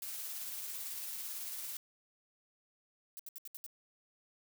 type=noise with tremolo; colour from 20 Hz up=blue; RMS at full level=-41 dBFS; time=0.02-1.77 s; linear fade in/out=2 ms; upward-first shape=triangle; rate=18 Hz; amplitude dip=30%
type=noise bursts; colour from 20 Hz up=violet; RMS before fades=-46 dBFS; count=6; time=3.17-3.664 s; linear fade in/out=0 ms; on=24 ms; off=70 ms
effects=none